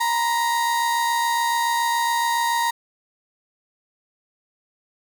35% pulse tone pair together, 936 / 1003.1 Hz, A#5 / B5, +7 / +27 cents, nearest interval minor second, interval 120 cents, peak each -18 / -28 dBFS, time 0-2.71 s, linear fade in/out 10 ms, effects none

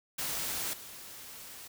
white noise with level steps, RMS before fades -35 / -47 dBFS, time 0.18-1.68 s, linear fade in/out 10 ms, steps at 0.73 s, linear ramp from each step 5 ms, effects none

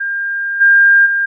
sine tone with level steps, 1603 Hz, G6, 38 cents sharp, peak -16 / -5 / -12 dBFS, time 0-1.26 s, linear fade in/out 10 ms, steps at 0.6 / 1.05 s, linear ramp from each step 20 ms, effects none

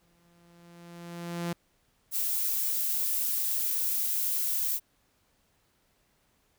sawtooth tone with exponential growth, 171.7 Hz, F3, 29 cents flat, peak -25 dBFS, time 0.01-1.53 s, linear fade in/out 5 ms, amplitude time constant 330 ms
violet noise, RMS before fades -29 dBFS, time 2.11-4.8 s, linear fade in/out 50 ms
effects pink hiss -70 dBFS RMS until 6.58 s

